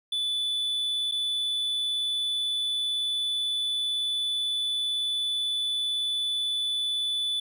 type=tone with dropouts; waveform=triangle; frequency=3479 Hz; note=A7; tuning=20 cents flat; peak=-24 dBFS; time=0.12-7.4 s; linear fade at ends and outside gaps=5 ms; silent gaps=1.114-1.12 s; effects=none